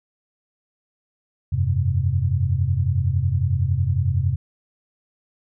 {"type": "chord", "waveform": "sine", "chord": "F suspended second", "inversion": "none", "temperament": "just", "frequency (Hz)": [87.31, 98.22, 130.96], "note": ["F2", "G2", "C3"], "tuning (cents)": [0, 4, 2], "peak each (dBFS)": -22, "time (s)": [1.52, 4.36], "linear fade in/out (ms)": 10, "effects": []}